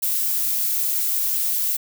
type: noise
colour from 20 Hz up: violet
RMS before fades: -22 dBFS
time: 0.02-1.77 s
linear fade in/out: 10 ms
effects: none